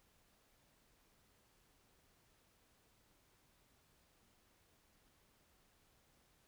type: silence
effects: pink hiss -73 dBFS RMS until 6.47 s